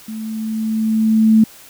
sine tone with level ramp, 220 Hz, A3, in tune, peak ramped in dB -25 to -6 dBFS, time 0.08-1.44 s, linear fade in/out 5 ms, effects white hiss -42 dBFS RMS until 1.69 s

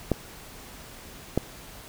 clicks, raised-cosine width 2 ms, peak -8 dBFS, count 2, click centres 0.117 / 1.376 s, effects pink hiss -45 dBFS RMS until 1.88 s

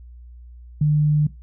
sine tone, 150 Hz, D3, 37 cents sharp, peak -14 dBFS, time 0.81-1.27 s, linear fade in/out 5 ms, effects noise-tail reverb RT60 0.2 s tail -18 dB re dry + added 60 Hz sine -39 dBFS peak until 1.42 s

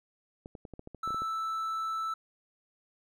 clicks, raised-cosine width 2 ms, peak -30 dBFS, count 11, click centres 0.459 / 0.552 / 0.652 / 0.737 / 0.794 / 0.874 / 0.947 / 1.076 / 1.106 / 1.145 / 1.22 s
triangle tone, 1318.5 Hz, E6, in tune, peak -29 dBFS, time 1.03-2.14 s, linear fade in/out 5 ms
effects none

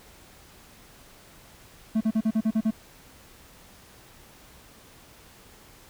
triangle tone bursts, 220 Hz, A3, in tune, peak -18 dBFS, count 8, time 1.95-2.709 s, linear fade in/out 10 ms, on 59 ms, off 41 ms, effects pink hiss -52 dBFS RMS until 5.89 s

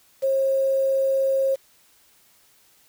sine tone with quantisation, 538 Hz, C5, 48 cents sharp, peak -18 dBFS, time 0.22-1.56 s, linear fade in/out 20 ms, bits 7, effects white hiss -58 dBFS RMS until 2.88 s

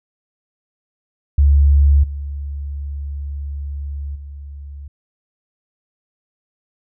sine tone with level steps, 71 Hz, C#2, 42 cents sharp, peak -8 / -23 / -30 dBFS, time 1.38-4.88 s, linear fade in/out 5 ms, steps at 2.03 / 4.15 s, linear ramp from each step 10 ms, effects none

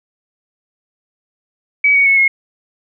sine tone with pitch steps, 2277 / 2238 / 2199 / 2162 Hz, C#7 / C#7 / C#7 / C#7, +46 / +16 / -14 / -44 cents, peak -8 dBFS, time 1.84-2.28 s, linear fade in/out 5 ms, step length 110 ms, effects none

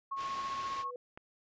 sine tone with tremolo, 1093 Hz, C#6, 25 cents flat, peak -33 dBFS, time 0.11-0.91 s, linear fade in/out 10 ms, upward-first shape triangle, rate 15 Hz, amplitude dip 40%
white low-pass noise, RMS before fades -47 dBFS, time 0.16-0.85 s, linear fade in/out 50 ms, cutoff 3700 Hz, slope 12 dB/octave
sine tone with exponential growth, 492.3 Hz, B4, 6 cents flat, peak -38 dBFS, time 0.66-0.96 s, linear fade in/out 2 ms, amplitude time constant 64 ms
click, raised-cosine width 0.5 ms, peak -32 dBFS, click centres 1.175 s
effects resampled to 16000 Hz

